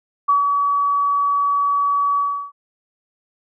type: tone with ADSR envelope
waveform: sine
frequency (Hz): 1138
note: C#6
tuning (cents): +45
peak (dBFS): -11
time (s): 0.28-2.52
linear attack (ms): 14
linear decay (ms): 130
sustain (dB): -4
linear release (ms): 340
effects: none